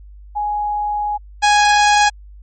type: tone pair in turn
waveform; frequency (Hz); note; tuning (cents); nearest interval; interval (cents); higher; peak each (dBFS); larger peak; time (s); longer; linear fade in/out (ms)
sine / sawtooth; 833 / 829.6; G#5 / G#5; +5 / -2; unison; 7; first; -17 / -6; second; 0.35-1.18 / 1.42-2.1; first; 20
effects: added 50 Hz sine -36 dBFS peak until 2.42 s + MP3 32 kbps